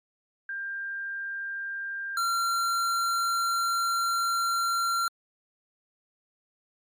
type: tone pair in turn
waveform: sine / square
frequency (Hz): 1593 / 1371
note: G6 / F6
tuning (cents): +27 / -32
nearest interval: minor third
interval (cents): 259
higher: first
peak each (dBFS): -31 / -25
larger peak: second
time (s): 0.49-2.17 / 2.17-5.08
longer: second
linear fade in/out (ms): 2
effects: MP3 64 kbps